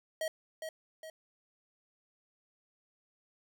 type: tone with echo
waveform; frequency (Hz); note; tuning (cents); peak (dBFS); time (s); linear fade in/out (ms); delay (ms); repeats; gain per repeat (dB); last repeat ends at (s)
square; 636; D#5; +38; -33; 0.21-0.28; 2; 410; 2; -6; 1.1
effects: none